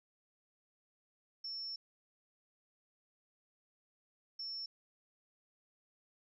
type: tone bursts at uneven times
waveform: sine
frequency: 5400 Hz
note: E8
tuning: 41 cents sharp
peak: -40 dBFS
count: 2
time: 1.44-1.76 / 4.39-4.66 s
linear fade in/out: 5 ms
effects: none